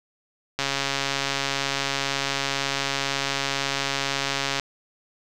click train, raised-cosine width 0.2 ms, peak -7 dBFS, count 554, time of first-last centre 0.59-4.597 s, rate 138 Hz, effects none

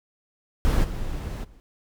brown noise with level steps, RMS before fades -19 / -30 / -50 dBFS, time 0.65-1.6 s, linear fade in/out 0 ms, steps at 0.83 / 1.43 s, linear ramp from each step 20 ms, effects none

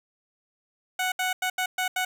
15% pulse tone bursts at uneven times, 740 Hz, F#5, in tune, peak -18 dBFS, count 6, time 0.99-1.12 / 1.19-1.33 / 1.42-1.5 / 1.58-1.66 / 1.78-1.88 / 1.96-2.05 s, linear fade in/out 5 ms, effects none

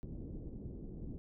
pink low-pass noise, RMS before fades -45 dBFS, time 0.03-1.18 s, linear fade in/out 0 ms, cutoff 380 Hz, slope 24 dB/octave, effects none

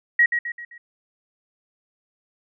sine tone with echo, 1902 Hz, A#6, 34 cents sharp, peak -12 dBFS, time 0.19-0.26 s, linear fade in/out 5 ms, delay 130 ms, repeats 4, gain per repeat -7 dB, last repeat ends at 0.78 s, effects none

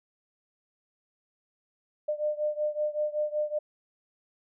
sine beating tone pair, 600 / 605.3 Hz, D5 / D#5, +37 / -48 cents, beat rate 5.3 Hz, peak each -29 / -31 dBFS, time 2.08-3.59 s, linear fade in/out 10 ms, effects none

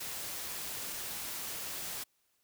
white noise, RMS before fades -40 dBFS, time 0-2.04 s, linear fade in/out 10 ms, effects white hiss -75 dBFS RMS until 2.43 s

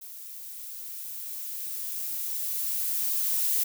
violet noise with level ramp, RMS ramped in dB -43 to -25 dBFS, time 0.01-3.64 s, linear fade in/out 10 ms, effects none

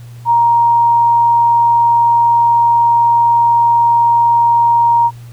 sine tone, 938 Hz, A#5, 11 cents sharp, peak -7 dBFS, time 0.25-5.11 s, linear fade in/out 50 ms, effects added 119 Hz sine -30 dBFS peak until 5.32 s + pink hiss -46 dBFS RMS until 5.32 s

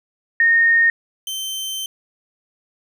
sine / sawtooth tone pair in turn, 1843 / 3100 Hz, A#6 / G7, -20 / -20 cents, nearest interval major sixth, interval 900 cents, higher second, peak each -11 / -21 dBFS, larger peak first, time 0.4-0.9 / 1.27-1.86 s, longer second, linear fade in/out 2 ms, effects none

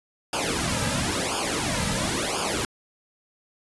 pink noise with flanger, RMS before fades -26 dBFS, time 0.33-2.65 s, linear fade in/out 2 ms, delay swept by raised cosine 0.5 to 2.8 ms, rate 0.97 Hz, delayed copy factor -0.9, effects resampled to 24000 Hz

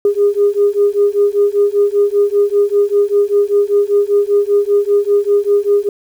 sine beating tone pair, 405 / 410.1 Hz, G#4 / G#4, -43 / -22 cents, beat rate 5.1 Hz, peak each -12 dBFS, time 0.05-5.89 s, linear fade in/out 2 ms, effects tanh soft clip ceiling -3 dBFS + 7-bit

